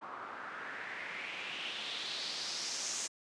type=noise with low-pass filter sweep; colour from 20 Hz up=white; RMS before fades=-41 dBFS; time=0.01-3.08 s; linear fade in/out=20 ms; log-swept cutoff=1100 to 7100 Hz; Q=3.3; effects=high-pass 200 Hz 12 dB/octave + resampled to 22050 Hz